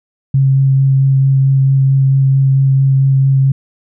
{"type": "tone with vibrato", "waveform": "sine", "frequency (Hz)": 135.2, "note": "C#3", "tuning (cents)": -43, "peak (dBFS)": -7, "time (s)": [0.34, 3.52], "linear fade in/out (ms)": 5, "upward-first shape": "sine", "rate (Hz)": 4.5, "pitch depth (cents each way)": 10, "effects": []}